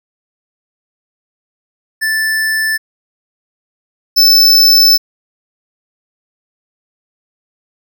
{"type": "tone pair in turn", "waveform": "square", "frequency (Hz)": [1760, 5274], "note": ["A6", "E8"], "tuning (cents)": [0, 0], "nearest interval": "octave + perfect fifth", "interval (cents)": 1900, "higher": "second", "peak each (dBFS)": [-13, -5], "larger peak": "second", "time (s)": [[2.01, 2.78], [4.16, 4.98]], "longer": "second", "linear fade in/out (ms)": 20, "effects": []}